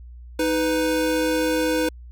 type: tone pair together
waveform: square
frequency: 313.6 / 497.4 Hz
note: D#4 / B4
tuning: +14 / +12 cents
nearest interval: minor sixth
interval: 798 cents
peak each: -23 dBFS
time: 0.39-1.89 s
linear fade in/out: 5 ms
effects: added 60 Hz sine -38 dBFS peak until 2.11 s